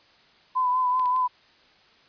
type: tone with vibrato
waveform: sine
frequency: 1007 Hz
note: B5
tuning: 33 cents sharp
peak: -20 dBFS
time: 0.55-1.28 s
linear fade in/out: 20 ms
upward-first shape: triangle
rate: 5.2 Hz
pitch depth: 36 cents each way
type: clicks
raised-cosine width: 0.2 ms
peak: -25 / -26 / -29 dBFS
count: 3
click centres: 0.996 / 1.058 / 1.163 s
effects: white hiss -57 dBFS RMS until 2.08 s + resampled to 11025 Hz